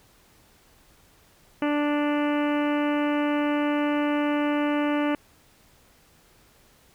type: harmonic tone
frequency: 293.7 Hz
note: D4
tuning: in tune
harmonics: 1 / 2 / 3 / 4 / 5 / 6 / 7 / 8 / 9 / 10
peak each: -23 / -29 / -33 / -35 / -37 / -39 / -40 / -41 / -42 / -43 dBFS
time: 1.62-5.15 s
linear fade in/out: 2 ms
effects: pink hiss -58 dBFS RMS until 6.94 s